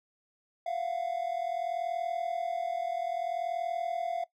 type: tone pair together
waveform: triangle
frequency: 682 / 722.6 Hz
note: F5 / F#5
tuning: -41 / -41 cents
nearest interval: minor second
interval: 100 cents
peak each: -31 / -33 dBFS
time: 0.66-4.24 s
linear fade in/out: 5 ms
effects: noise-tail reverb RT60 0.1 s tail -17 dB re dry